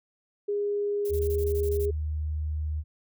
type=tone; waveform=sine; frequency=409.3 Hz; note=G#4; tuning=25 cents flat; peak=-25 dBFS; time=0.48-1.91 s; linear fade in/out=10 ms
type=noise bursts; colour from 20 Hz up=violet; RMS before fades=-42 dBFS; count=10; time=1.05-1.855 s; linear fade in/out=2 ms; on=58 ms; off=25 ms
type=tone with pitch glide; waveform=sine; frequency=77.78 to 76.49 Hz; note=D#2 to D#2; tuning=0 to -29 cents; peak=-27 dBFS; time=1.09-2.84 s; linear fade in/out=50 ms; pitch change=-29 cents; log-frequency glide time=1.23-1.66 s
effects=none